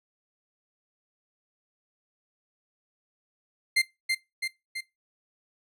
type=tone with echo; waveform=30% pulse; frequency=2093 Hz; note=C7; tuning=in tune; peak=-17 dBFS; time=3.76-3.82 s; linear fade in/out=10 ms; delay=330 ms; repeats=3; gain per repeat=-4 dB; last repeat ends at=4.81 s; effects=noise-tail reverb RT60 0.2 s tail -18 dB re dry + low-pass 12000 Hz 12 dB/octave